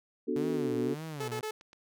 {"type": "chord", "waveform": "sine", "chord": "B minor seventh", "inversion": "none", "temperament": "equal", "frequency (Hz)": [246.9, 293.7, 370, 440], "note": ["B3", "D4", "F#4", "A4"], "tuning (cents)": [0, 0, 0, 0], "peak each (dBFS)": -34, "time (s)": [0.27, 0.95], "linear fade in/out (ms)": 20}
{"type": "tone with vibrato", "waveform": "sawtooth", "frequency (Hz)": 138.59, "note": "C#3", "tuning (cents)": 0, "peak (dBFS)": -34, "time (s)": [0.36, 1.41], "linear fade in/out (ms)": 2, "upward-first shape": "sine", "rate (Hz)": 1.8, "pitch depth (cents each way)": 260}
{"type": "tone bursts", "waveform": "sawtooth", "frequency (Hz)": 432.6, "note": "A4", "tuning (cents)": -29, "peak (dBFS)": -30, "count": 3, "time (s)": [1.2, 1.51], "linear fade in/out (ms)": 5, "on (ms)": 82, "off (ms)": 32}
{"type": "clicks", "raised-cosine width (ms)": 0.2, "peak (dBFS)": -36, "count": 3, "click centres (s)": [1.228, 1.611, 1.731]}
{"effects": []}